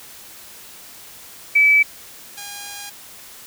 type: tone pair in turn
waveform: sine / 5% pulse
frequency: 2300 / 813.2 Hz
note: D7 / G#5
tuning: -37 / -37 cents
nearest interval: octave + tritone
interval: 1800 cents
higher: first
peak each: -10 / -20 dBFS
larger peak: first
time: 1.55-1.83 / 2.37-2.9 s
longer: second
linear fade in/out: 10 ms
effects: white hiss -41 dBFS RMS until 3.46 s